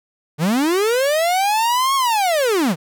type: linear two-way sweep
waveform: 45% pulse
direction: up then down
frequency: 139.6 to 1108.7 to 139.6 Hz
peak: -15 dBFS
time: 0.38-2.76 s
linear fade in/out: 50 ms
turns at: 1.95 s
effects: none